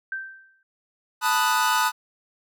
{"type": "tone with exponential decay", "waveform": "sine", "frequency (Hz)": 1560, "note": "G6", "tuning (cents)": -9, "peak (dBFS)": -25, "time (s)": [0.12, 0.63], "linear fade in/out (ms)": 2, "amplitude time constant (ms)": 110}
{"type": "chord", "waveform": "45% pulse", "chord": "B dominant seventh", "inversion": "third", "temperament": "equal", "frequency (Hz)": [880, 987.8, 1244.5, 1480], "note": ["A5", "B5", "D#6", "F#6"], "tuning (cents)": [0, 0, 0, 0], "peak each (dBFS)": -25, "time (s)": [1.21, 1.92], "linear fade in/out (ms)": 50}
{"effects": []}